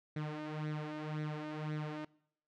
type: tone with flanger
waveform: sawtooth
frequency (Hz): 152.6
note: D#3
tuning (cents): -33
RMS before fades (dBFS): -40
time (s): 0.16-2.05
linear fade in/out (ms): 5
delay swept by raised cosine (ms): 0.5 to 3.3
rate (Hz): 1.9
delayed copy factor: +0.65
effects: noise-tail reverb RT60 0.7 s tail -23 dB re dry + low-pass 3000 Hz 12 dB/octave